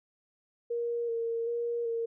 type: tone with vibrato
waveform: sine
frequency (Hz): 466.2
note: A#4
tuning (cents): 0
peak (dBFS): -29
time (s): 0.7-2.06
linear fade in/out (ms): 10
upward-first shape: square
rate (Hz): 1.3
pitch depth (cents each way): 20
effects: none